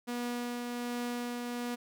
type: tone with tremolo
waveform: sawtooth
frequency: 241.9 Hz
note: B3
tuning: 36 cents flat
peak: -29 dBFS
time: 0.07-1.76 s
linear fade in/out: 20 ms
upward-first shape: triangle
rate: 1.3 Hz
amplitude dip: 30%
effects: none